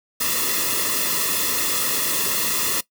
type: noise with comb filter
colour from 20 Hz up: white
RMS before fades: -22 dBFS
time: 0.2-2.81 s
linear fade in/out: 10 ms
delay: 1.3 ms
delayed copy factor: -1
effects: noise-tail reverb RT60 0.1 s tail -19 dB re dry